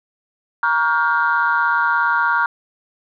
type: chord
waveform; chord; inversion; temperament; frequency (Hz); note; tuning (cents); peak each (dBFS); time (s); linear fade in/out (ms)
sine; G half-diminished seventh; first; just; 940.8 / 1128.9 / 1411.2 / 1568; Bb5 / Db6 / F6 / G6; +16 / +31 / +18 / 0; -19 / -22 / -17 / -22; 0.63-2.46; 2
effects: tanh soft clip ceiling -6 dBFS